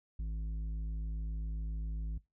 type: tone with tanh clipping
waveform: sine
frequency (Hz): 53.7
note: A1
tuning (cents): -41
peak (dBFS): -36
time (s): 0.19-2.18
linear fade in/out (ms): 5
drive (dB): 8
effects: noise-tail reverb RT60 0.2 s tail -20 dB re dry